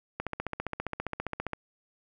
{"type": "click train", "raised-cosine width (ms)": 0.5, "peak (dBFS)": -17, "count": 21, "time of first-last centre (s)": [0.2, 1.533], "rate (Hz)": 15, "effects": []}